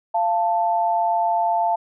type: tone pair together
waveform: sine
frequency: 690.7 / 883 Hz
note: F5 / A5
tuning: -19 / +6 cents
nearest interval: major third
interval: 425 cents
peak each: -20 dBFS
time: 0.14-1.76 s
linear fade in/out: 10 ms
effects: none